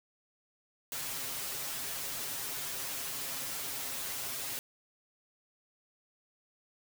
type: noise with comb filter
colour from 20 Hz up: white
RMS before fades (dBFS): -38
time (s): 0.92-4.59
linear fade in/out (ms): 0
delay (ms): 7.4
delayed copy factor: +0.9
effects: none